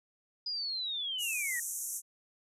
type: linear sweep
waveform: sine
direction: down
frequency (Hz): 4978 to 1838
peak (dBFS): -33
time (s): 0.46-1.6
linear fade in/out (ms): 5
type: band-pass noise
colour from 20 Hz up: pink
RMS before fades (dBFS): -38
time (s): 1.18-2.02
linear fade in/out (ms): 50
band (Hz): 6000 to 13000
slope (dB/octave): 96
effects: none